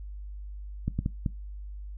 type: clicks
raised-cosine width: 5 ms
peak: -15 dBFS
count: 4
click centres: 0.88 / 0.99 / 1.061 / 1.262 s
effects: noise-tail reverb RT60 0.2 s tail -19 dB re dry + added 50 Hz sine -37 dBFS peak until 1.97 s